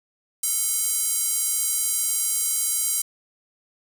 square tone with high-pass filter, 440.4 Hz, A4, 2 cents sharp, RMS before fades -24 dBFS, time 0.43-3.02 s, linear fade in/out 5 ms, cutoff 8600 Hz, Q 1.7, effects none

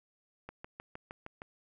click train, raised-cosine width 0.5 ms, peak -28 dBFS, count 7, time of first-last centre 0.49-1.419 s, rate 6.46 Hz, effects none

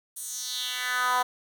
10% pulse tone with high-pass filter sweep, 250.1 Hz, B3, 22 cents sharp, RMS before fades -29 dBFS, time 0.16-1.23 s, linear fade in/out 10 ms, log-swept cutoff 9700 to 830 Hz, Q 2.7, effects none

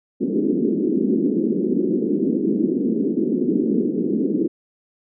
pink band-pass noise, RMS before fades -20 dBFS, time 0.2-4.48 s, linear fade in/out 20 ms, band 200 to 400 Hz, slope 48 dB/octave, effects none

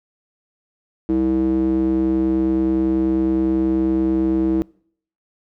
square tone with band-pass filter, 64.9 Hz, C2, 13 cents flat, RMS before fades -18 dBFS, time 1.09-4.62 s, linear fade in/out 0 ms, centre 310 Hz, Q 5.7, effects noise-tail reverb RT60 0.6 s tail -25 dB re dry

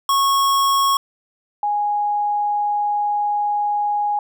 square / sine tone pair in turn, 1100 / 827.6 Hz, C#6 / G#5, -14 / -6 cents, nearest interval perfect fourth, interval 492 cents, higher first, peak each -15 / -17 dBFS, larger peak first, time 0.09-0.97 / 1.63-4.19 s, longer second, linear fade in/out 2 ms, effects none

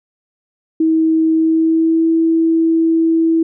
sine tone with pitch glide, 320.7 to 326.9 Hz, E4 to E4, -48 to -14 cents, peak -10 dBFS, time 0.8-3.43 s, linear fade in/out 5 ms, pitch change +34 cents, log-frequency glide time 1.34-2.08 s, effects none

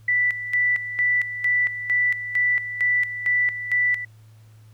sine tone with tremolo, 1974 Hz, B6, 1 cent flat, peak -17 dBFS, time 0.08-4.05 s, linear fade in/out 5 ms, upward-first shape square, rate 2.2 Hz, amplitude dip 70%, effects added 109 Hz sine -46 dBFS peak until 4.73 s + pink hiss -61 dBFS RMS until 4.73 s

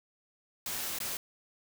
white noise with dropouts, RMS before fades -36 dBFS, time 0.66-1.17 s, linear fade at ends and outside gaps 2 ms, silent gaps 0.987-1.002 s, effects none

